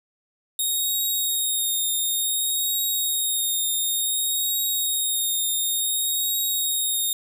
5% pulse tone with vibrato, 3729 Hz, A#7, in tune, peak -15 dBFS, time 0.59-7.13 s, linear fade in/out 2 ms, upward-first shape triangle, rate 0.56 Hz, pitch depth 28 cents each way, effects none

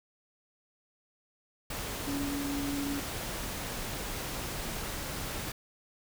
sine tone in noise, 282.2 Hz, C#4, 31 cents sharp, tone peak -32 dBFS, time 2.07-3 s, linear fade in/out 5 ms, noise pink, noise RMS -37 dBFS, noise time 1.7-5.52 s, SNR +2 dB, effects none

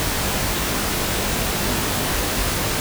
pink noise with comb filter, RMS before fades -22 dBFS, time 0-2.8 s, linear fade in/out 0 ms, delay 20 ms, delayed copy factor +0.5, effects none

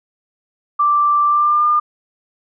sine tone with pitch glide, 1174.7 to 1205.6 Hz, D6 to D6, 0 to +45 cents, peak -11 dBFS, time 0.79-1.8 s, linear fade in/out 10 ms, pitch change +45 cents, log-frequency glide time 1.27-1.65 s, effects none

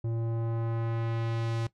square tone with low-pass filter sweep, 114.7 Hz, A#2, 28 cents flat, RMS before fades -31 dBFS, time 0.04-1.67 s, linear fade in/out 5 ms, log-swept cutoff 430 to 6900 Hz, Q 0.74, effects noise-tail reverb RT60 0.1 s tail -17 dB re dry

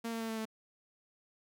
sawtooth tone with pitch steps, 230 / 227.5 / 225 / 222.6 / 220.1 Hz, A#3 / A#3 / A3 / A3 / A3, -23 / -42 / +39 / +20 / +1 cents, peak -32 dBFS, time 0.04-0.455 s, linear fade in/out 10 ms, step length 83 ms, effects none

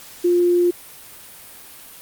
sine tone, 351.4 Hz, F4, 11 cents sharp, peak -13 dBFS, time 0.24-0.71 s, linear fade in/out 10 ms, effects white hiss -41 dBFS RMS until 2.01 s + Opus 48 kbps

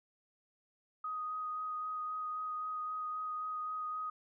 sine tone with vibrato, 1249 Hz, D#6, 6 cents sharp, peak -36 dBFS, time 1.04-4.1 s, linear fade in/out 5 ms, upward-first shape sine, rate 3.8 Hz, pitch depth 11 cents each way, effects none

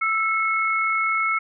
sine tone pair together, 1322 / 2186 Hz, E6 / C#7, +5 / -25 cents, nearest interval major sixth, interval 870 cents, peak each -22 dBFS, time 0.01-1.39 s, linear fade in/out 10 ms, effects none

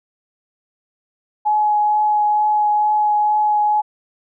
sine tone with vibrato, 843 Hz, G#5, 26 cents sharp, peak -13 dBFS, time 1.45-3.82 s, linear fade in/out 20 ms, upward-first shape triangle, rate 2.2 Hz, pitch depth 12 cents each way, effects none

